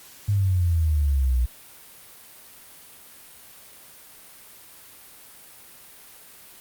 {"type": "exponential sweep", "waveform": "sine", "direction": "down", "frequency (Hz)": [103.83, 59.5], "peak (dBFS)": -18, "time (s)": [0.28, 1.46], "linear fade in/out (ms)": 10, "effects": ["white hiss -47 dBFS RMS until 6.6 s", "Opus 48 kbps"]}